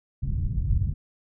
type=low-pass noise; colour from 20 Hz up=white; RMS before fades=-25 dBFS; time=0.22-0.94 s; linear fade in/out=10 ms; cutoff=120 Hz; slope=24 dB/octave; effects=none